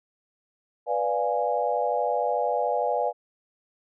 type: chord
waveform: sine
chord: B diminished seventh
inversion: none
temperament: equal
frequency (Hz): 493.9 / 587.3 / 698.5 / 830.6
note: B4 / D5 / F5 / Ab5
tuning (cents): 0 / 0 / 0 / 0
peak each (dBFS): -28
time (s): 0.86-3.13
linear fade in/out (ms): 50
effects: none